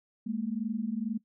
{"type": "tone pair together", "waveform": "sine", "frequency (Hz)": [208.8, 231], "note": ["G#3", "A#3"], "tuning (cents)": [10, -16], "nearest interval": "major second", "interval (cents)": 174, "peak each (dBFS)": [-33, -32], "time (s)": [0.26, 1.18], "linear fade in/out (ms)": 10, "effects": ["noise-tail reverb RT60 0.1 s tail -19 dB re dry"]}